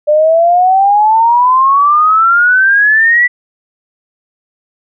sine exponential sweep, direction up, 592 to 1978 Hz, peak -5 dBFS, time 0.07-3.28 s, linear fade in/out 20 ms, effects none

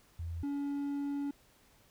sine / triangle tone pair in turn, 83.8 / 283.6 Hz, E2 / C#4, +29 / +40 cents, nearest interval octave + major sixth, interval 2111 cents, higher second, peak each -36 / -31 dBFS, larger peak second, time 0.19-0.43 / 0.43-1.31 s, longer second, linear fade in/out 5 ms, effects pink hiss -65 dBFS RMS until 1.9 s

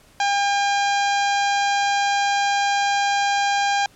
harmonic tone, 804 Hz, G5, 44 cents sharp, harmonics 1 / 2 / 3 / 4 / 5 / 6 / 7 / 8 / 9, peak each -19 / -25 / -29 / -31 / -33 / -35 / -36 / -37 / -38 dBFS, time 0.2-3.86 s, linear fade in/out 2 ms, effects pink hiss -53 dBFS RMS until 3.95 s + low-pass 12000 Hz 12 dB/octave

